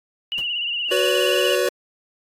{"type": "tone with vibrato", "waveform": "sine", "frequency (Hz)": 2857, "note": "F7", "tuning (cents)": 39, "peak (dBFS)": -22, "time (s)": [0.32, 1.55], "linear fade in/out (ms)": 0, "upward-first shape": "triangle", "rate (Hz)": 17, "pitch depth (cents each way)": 78}
{"type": "noise with exponential decay", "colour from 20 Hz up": "pink", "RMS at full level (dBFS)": -36, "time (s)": [0.38, 0.49], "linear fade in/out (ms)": 0, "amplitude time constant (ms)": 23}
{"type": "chord", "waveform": "square", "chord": "F# suspended fourth", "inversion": "none", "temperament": "equal with one note detuned", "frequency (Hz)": [370, 493.9, 567.3], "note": ["F#4", "B4", "C#5"], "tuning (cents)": [0, 0, 40], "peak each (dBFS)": -23, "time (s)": [0.91, 1.69], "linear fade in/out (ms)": 5}
{"effects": ["AAC 48 kbps"]}